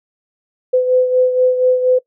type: beating tone pair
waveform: sine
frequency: 506 / 510.2 Hz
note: B4 / C5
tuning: +42 / -44 cents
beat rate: 4.2 Hz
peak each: -11 / -19 dBFS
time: 0.73-1.99 s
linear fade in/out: 10 ms
effects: noise-tail reverb RT60 0.1 s tail -21 dB re dry